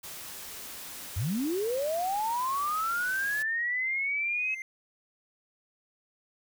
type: noise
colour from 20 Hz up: white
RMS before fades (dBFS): -42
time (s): 0.03-3.43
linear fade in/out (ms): 10
type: linear sweep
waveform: sine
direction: up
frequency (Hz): 77.78 to 2577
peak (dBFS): -27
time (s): 1.16-4.55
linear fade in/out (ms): 10
type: tone with exponential growth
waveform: triangle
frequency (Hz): 2093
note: C7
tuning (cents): 0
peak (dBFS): -32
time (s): 4.06-4.62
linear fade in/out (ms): 1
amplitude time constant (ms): 120
effects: none